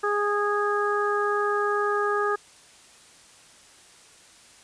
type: harmonic tone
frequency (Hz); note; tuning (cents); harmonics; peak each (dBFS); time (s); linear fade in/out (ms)
412.4; G#4; -12; 1 / 2 / 3 / 4; -25 / -32 / -26 / -30; 0.03-2.36; 10
effects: white hiss -52 dBFS RMS until 4.63 s + resampled to 22050 Hz